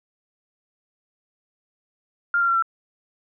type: tone with pitch steps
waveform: sine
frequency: 1400 / 1382.3 / 1364.9 / 1347.6 Hz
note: F6 / F6 / F6 / E6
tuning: +4 / -18 / -40 / +38 cents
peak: -17 dBFS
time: 2.34-2.624 s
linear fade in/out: 2 ms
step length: 71 ms
effects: none